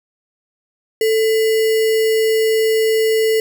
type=tone with sample-and-hold; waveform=sine; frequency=441.5 Hz; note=A4; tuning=6 cents sharp; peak=-12 dBFS; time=1.01-3.4 s; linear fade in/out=2 ms; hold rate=2450 Hz; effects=none